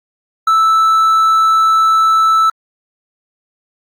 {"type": "tone", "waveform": "triangle", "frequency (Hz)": 1316, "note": "E6", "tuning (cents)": -3, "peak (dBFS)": -6, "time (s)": [0.47, 2.5], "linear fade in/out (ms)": 5, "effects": ["Opus 48 kbps"]}